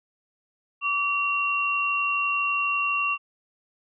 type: tone pair together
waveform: sine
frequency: 1154.6 / 2746 Hz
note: D6 / F7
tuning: -30 / -30 cents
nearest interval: octave + minor third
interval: 1500 cents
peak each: -26 / -24 dBFS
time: 0.81-3.18 s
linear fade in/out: 50 ms
effects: none